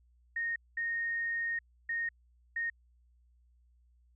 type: tone bursts at uneven times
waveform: sine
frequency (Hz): 1853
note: A#6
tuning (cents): -11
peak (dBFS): -31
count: 4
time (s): 0.36-0.56 / 0.77-1.59 / 1.89-2.09 / 2.56-2.7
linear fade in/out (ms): 5
effects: added 60 Hz sine -63 dBFS peak until 4.15 s